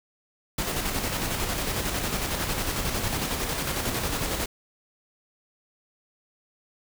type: noise with tremolo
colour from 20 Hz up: pink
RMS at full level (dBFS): -27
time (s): 0.58-4.46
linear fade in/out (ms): 5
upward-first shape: square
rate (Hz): 11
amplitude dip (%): 35
effects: none